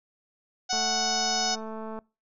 harmonic tone, 740 Hz, F#5, in tune, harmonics 1 / 2 / 3 / 4 / 5 / 6 / 7 / 8 / 9, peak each -29 / -36 / -41 / -38 / -36 / -36 / -29 / -33 / -37 dBFS, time 0.69-1.56 s, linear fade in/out 20 ms
click train, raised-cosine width 1 ms, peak -25 dBFS, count 278, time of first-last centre 0.73-1.989 s, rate 220 Hz
effects noise-tail reverb RT60 0.3 s tail -25 dB re dry

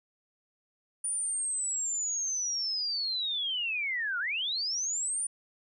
sine linear two-way sweep, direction down then up, 9500 to 1374 to 9500 Hz, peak -29 dBFS, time 1.04-5.27 s, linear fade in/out 5 ms, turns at 4.19 s, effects none

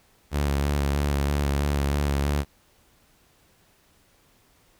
sawtooth tone with vibrato, 71.3 Hz, C#2, 49 cents sharp, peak -18 dBFS, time 0.31-2.45 s, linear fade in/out 50 ms, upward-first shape square, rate 3.1 Hz, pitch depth 25 cents each way, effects pink hiss -61 dBFS RMS until 4.79 s

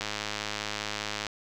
click train, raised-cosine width 0.2 ms, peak -14 dBFS, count 133, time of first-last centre 0.01-1.267 s, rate 105 Hz, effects none

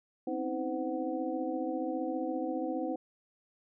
sine tone cluster, 257.6 / 272.4 / 318.8 / 512 / 744 Hz, C4 / C#4 / D#4 / C5 / F#5, -27 / -30 / +42 / -38 / +9 cents, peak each -39 / -40 / -35 / -37 / -40 dBFS, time 0.27-2.96 s, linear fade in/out 5 ms, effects none

